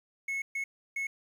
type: tone bursts at uneven times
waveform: triangle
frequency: 2190 Hz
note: C#7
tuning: 22 cents flat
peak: -29 dBFS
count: 3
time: 0.28-0.42 / 0.55-0.64 / 0.96-1.07 s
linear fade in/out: 5 ms
effects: 10-bit